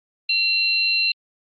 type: tone pair together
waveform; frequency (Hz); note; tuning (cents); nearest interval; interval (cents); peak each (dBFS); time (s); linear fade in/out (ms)
sine; 2735 / 4098; F7 / C8; -37 / -37; perfect fifth; 700; -20; 0.29-1.12; 5
effects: Opus 48 kbps

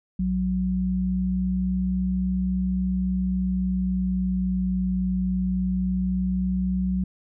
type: tone pair together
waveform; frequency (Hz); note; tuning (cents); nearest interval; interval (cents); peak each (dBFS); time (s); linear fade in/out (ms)
sine; 61.9 / 185.49; B1 / F#3; +5 / +5; octave + perfect fifth; 1900; -29 / -22; 0.19-7.04; 5
effects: none

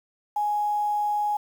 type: tone with quantisation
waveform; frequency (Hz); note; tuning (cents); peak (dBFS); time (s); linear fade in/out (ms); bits
sine; 833; G#5; +5; -22; 0.36-1.37; 5; 8
effects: none

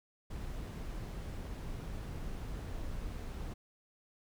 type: noise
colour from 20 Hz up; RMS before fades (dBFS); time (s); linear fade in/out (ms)
brown; -41; 0.3-3.54; 10
effects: none

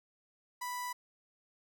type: tone with notch filter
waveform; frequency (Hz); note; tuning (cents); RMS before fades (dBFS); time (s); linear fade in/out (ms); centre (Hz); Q
sawtooth; 987.8; B5; 0; -39; 0.61-0.93; 10; 3200; 1.9
effects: none

